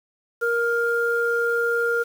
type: tone pair together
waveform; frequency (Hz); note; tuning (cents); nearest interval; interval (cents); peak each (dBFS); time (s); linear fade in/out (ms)
sine; 468.9 / 1405.1; A#4 / F6; +10 / +10; octave + perfect fifth; 1900; -22; 0.41-2.04; 20
effects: 7-bit